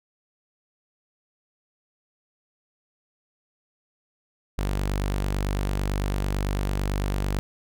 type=tone; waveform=sawtooth; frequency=48.98 Hz; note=G1; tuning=1 cent flat; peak=-20 dBFS; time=4.58-7.39 s; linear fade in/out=0 ms; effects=none